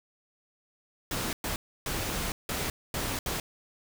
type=noise bursts at uneven times; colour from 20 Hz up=pink; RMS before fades=-32 dBFS; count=6; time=1.11-1.33 / 1.44-1.56 / 1.86-2.32 / 2.49-2.7 / 2.94-3.19 / 3.26-3.4 s; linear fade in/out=2 ms; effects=none